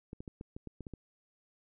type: clicks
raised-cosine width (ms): 3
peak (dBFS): -30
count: 9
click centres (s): 0.131 / 0.205 / 0.278 / 0.411 / 0.565 / 0.673 / 0.807 / 0.868 / 0.937
effects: none